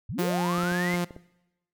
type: linear sweep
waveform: sine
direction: up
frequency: 73.42 to 2154 Hz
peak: -30 dBFS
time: 0.09-0.96 s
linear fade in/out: 5 ms
type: tone with vibrato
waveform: sawtooth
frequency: 176.4 Hz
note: F3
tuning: 18 cents sharp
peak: -21 dBFS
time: 0.18-1.05 s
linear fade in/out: 10 ms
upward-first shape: triangle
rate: 2 Hz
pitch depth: 15 cents each way
type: noise with exponential decay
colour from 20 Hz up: blue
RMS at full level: -38 dBFS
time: 0.19-0.5 s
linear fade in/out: 5 ms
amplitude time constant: 67 ms
type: clicks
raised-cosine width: 2 ms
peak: -28 dBFS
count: 6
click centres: 0.582 / 0.634 / 0.72 / 0.941 / 1.108 / 1.164 s
effects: noise-tail reverb RT60 0.9 s tail -21 dB re dry